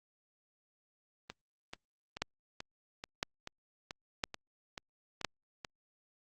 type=two click trains; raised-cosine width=0.2 ms; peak=-24 / -14 dBFS; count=11 / 4; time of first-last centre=1.3-5.648 / 2.22-5.247 s; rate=2.3 / 0.991 Hz; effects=Opus 32 kbps